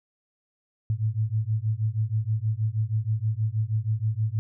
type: beating tone pair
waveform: sine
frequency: 106.2 / 112.5 Hz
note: G#2 / A2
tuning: +39 / +39 cents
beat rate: 6.3 Hz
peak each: -26 dBFS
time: 0.9-4.39 s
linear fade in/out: 0 ms
effects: none